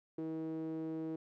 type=tone with band-pass filter; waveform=sawtooth; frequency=160 Hz; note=D#3; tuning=49 cents sharp; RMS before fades=-40 dBFS; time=0.18-1.16 s; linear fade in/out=5 ms; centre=370 Hz; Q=8.9; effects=none